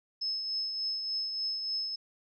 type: tone with tremolo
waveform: sine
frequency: 5200 Hz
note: E8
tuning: 24 cents flat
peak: -29 dBFS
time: 0.21-1.96 s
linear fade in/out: 10 ms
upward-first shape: triangle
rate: 3.4 Hz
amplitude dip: 45%
effects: none